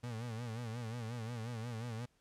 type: tone with vibrato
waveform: 35% pulse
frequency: 116.1 Hz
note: A#2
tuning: 7 cents flat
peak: -38 dBFS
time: 0.03-2.06 s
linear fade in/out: 10 ms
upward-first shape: sine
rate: 5.6 Hz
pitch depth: 100 cents each way
effects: pink hiss -75 dBFS RMS until 2.2 s + low-pass 10000 Hz 12 dB/octave